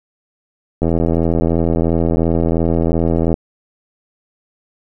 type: click train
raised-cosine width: 2 ms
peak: -3 dBFS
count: 210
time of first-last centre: 0.82-3.341 s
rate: 82.9 Hz
effects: none